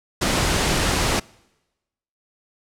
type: noise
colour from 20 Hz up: pink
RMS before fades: -20 dBFS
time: 0.21-1.2 s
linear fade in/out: 10 ms
effects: noise-tail reverb RT60 1.0 s tail -25 dB re dry + low-pass 9000 Hz 12 dB/octave